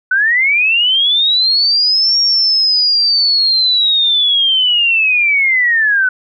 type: linear two-way sweep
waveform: sine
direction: up then down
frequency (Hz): 1480 to 5588 to 1480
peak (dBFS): -9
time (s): 0.11-6.09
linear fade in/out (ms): 5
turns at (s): 2.19
effects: none